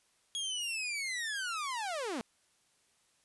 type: linear sweep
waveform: sawtooth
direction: down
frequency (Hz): 3322 to 207.7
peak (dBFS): -31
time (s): 0.35-2.21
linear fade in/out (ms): 0
effects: white hiss -71 dBFS RMS until 3.24 s + resampled to 24000 Hz

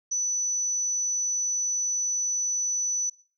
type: tone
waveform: sine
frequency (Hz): 5970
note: F#8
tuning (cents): +15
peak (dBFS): -24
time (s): 0.11-3.1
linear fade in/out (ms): 10
effects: noise-tail reverb RT60 0.4 s tail -19 dB re dry

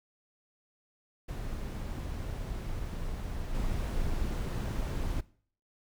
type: noise with level steps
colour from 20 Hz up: brown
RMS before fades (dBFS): -36 / -32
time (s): 1.28-5.21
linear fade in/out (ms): 10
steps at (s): 3.54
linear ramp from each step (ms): 10
effects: noise-tail reverb RT60 0.5 s tail -20 dB re dry

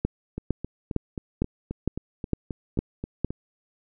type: two click trains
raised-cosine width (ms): 3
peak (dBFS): -18 / -10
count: 12 / 8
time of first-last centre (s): 0.38-3.306 / 0.05-3.246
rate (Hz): 3.76 / 2.19
effects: none

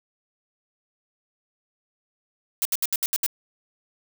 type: noise bursts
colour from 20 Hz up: blue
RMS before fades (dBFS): -23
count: 7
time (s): 2.62-3.264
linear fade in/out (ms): 0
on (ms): 32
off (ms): 70
effects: none

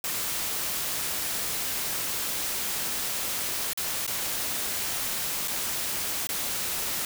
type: noise with dropouts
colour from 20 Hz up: white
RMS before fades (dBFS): -30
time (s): 0.04-7.05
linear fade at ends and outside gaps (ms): 2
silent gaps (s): 3.733-3.774 / 4.066-4.076 / 5.476-5.48 / 6.271-6.29
effects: none

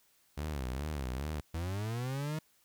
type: tone with vibrato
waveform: sawtooth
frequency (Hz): 69.3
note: C#2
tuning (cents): 0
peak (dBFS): -31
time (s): 0.37-1.41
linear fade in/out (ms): 10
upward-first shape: sine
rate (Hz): 2.4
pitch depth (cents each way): 200
type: linear sweep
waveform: 40% pulse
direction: up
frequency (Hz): 79 to 158.3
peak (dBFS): -33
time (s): 1.54-2.39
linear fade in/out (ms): 5
effects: white hiss -69 dBFS RMS until 2.64 s

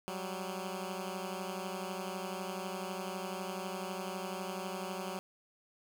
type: beating tone pair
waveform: 10% pulse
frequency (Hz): 185 / 197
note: F#3 / G3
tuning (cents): 0 / +9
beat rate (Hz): 12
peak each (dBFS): -31 / -34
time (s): 0.08-5.19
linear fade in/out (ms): 0
effects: none

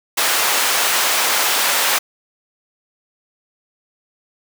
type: high-pass noise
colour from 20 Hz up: pink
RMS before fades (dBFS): -17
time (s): 0.17-1.99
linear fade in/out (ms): 10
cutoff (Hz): 810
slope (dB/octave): 12
effects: none

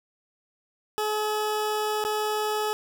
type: tone with dropouts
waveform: 20% pulse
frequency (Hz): 425.9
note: G#4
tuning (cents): +44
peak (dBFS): -20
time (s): 0.98-2.73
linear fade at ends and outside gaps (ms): 0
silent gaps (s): 2.04-2.049
effects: none

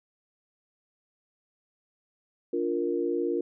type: chord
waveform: sine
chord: Bb major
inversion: first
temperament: just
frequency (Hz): 291.4 / 349.6 / 466.2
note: D4 / F4 / Bb4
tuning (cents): -13 / +2 / 0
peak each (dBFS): -32 / -28 / -30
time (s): 2.53-3.41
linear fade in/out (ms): 5
effects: none

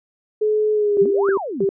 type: tone with pitch glide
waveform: sine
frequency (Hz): 426.9 to 398.3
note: G#4 to G4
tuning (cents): +48 to +28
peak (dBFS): -15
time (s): 0.41-1.3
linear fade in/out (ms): 10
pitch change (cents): -120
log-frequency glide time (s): 0.73-1.06
type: tone bursts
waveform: sine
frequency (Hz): 392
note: G4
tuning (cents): 0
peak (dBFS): -15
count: 3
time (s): 0.97-1.691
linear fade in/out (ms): 2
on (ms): 87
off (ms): 230
type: exponential two-way sweep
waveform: sine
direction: up then down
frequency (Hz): 156.6 to 1661 to 156.6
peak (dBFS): -24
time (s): 1.01-1.65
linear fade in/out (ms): 10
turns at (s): 1.3
effects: none

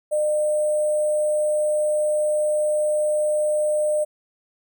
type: tone with sample-and-hold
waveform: sine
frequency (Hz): 605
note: D#5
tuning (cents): -49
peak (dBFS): -18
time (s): 0.11-4.05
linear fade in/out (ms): 20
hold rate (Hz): 8820
effects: none

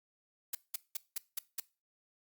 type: noise bursts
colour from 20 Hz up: blue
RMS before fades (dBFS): -35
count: 6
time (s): 0.53-1.6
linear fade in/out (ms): 5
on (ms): 20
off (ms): 190
effects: noise-tail reverb RT60 0.3 s tail -20 dB re dry + Opus 48 kbps

